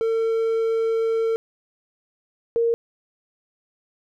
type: tone pair in turn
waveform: triangle / sine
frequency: 451.6 / 464.3 Hz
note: A4 / A#4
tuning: +45 / -7 cents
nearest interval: unison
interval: 48 cents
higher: second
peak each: -17 dBFS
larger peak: neither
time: 0.01-1.36 / 2.56-2.74 s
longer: first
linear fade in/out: 0 ms
effects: none

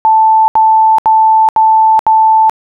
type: tone bursts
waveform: sine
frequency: 880 Hz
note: A5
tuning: in tune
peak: -4 dBFS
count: 5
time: 0.05-2.496 s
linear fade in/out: 0 ms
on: 430 ms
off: 74 ms
effects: none

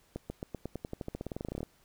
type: accelerating click train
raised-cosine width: 2 ms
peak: -23 dBFS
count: 23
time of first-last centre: 0.16-1.631 s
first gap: 140 ms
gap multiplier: 0.92
effects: pink hiss -66 dBFS RMS until 1.84 s

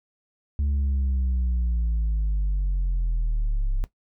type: linear sweep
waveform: sine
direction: down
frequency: 72.2 to 32.25 Hz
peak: -18 dBFS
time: 0.59-3.84 s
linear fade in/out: 0 ms
effects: noise-tail reverb RT60 0.1 s tail -18 dB re dry + tanh soft clip ceiling -20 dBFS

